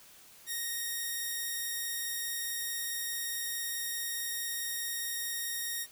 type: tone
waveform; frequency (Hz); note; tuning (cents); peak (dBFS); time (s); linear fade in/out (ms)
5% pulse; 1864.7; A#6; 0; -23; 0.46-5.87; 50
effects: white hiss -56 dBFS RMS until 5.91 s